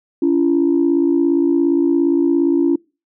sine tone pair together, 282.1 / 339.4 Hz, C#4 / F4, +30 / -49 cents, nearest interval minor third, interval 321 cents, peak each -14 dBFS, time 0.22-2.76 s, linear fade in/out 5 ms, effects noise-tail reverb RT60 0.3 s tail -26 dB re dry + tanh soft clip ceiling -6 dBFS

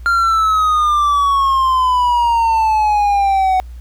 triangle exponential sweep, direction down, 1396.9 to 744 Hz, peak -9 dBFS, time 0.06-3.6 s, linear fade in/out 0 ms, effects added 60 Hz sine -29 dBFS peak until 3.8 s + pink hiss -53 dBFS RMS until 3.8 s

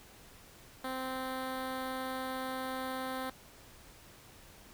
10% pulse tone with notch filter, 260.3 Hz, C4, 9 cents flat, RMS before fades -38 dBFS, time 0.84-3.3 s, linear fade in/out 5 ms, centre 6500 Hz, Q 1.2, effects pink hiss -56 dBFS RMS until 4.73 s

